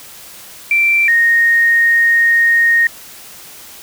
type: tone pair in turn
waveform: sine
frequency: 2348 / 1857.7 Hz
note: D7 / A#6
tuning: -1 / -6 cents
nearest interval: major third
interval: 405 cents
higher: first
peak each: -9 / -8 dBFS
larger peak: second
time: 0.71-1.08 / 1.08-2.87 s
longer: second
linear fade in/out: 2 ms
effects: white hiss -36 dBFS RMS until 3.82 s